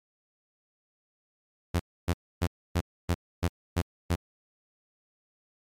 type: tone bursts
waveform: sawtooth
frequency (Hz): 86.8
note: F2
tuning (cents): -10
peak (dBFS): -19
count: 8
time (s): 1.74-4.156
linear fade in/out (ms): 10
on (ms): 57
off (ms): 280
effects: MP3 64 kbps